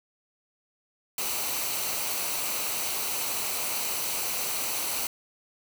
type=noise with comb filter; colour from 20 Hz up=white; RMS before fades=-30 dBFS; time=1.18-5.07 s; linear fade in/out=2 ms; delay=0.58 ms; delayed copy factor=-0.5; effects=none